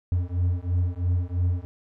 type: beating tone pair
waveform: triangle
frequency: 87.31 / 90.31 Hz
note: F2 / F#2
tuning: 0 / -41 cents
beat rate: 3 Hz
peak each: -23 dBFS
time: 0.12-1.65 s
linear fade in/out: 0 ms
effects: none